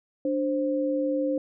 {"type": "tone pair together", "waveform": "sine", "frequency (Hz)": [293.7, 525.6], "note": ["D4", "C5"], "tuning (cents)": [0, 8], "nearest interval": "minor seventh", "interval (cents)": 1008, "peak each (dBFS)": -26, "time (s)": [0.25, 1.38], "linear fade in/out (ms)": 2, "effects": []}